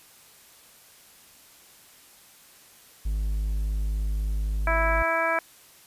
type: tone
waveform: triangle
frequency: 51.91 Hz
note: G#1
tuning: in tune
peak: -22 dBFS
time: 3.05-5.03 s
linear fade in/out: 10 ms
type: harmonic tone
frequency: 329 Hz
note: E4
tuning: 3 cents flat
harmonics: 1 / 2 / 3 / 4 / 5 / 6 / 7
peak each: -38 / -27 / -29 / -29 / -28 / -38 / -30 dBFS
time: 4.67-5.39 s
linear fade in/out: 2 ms
effects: white hiss -53 dBFS RMS until 5.86 s + resampled to 32000 Hz